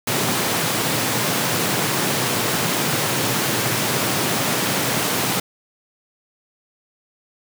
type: high-pass noise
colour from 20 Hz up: pink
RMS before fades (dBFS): -21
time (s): 0.07-5.4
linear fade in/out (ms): 5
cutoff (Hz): 110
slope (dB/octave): 48
effects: none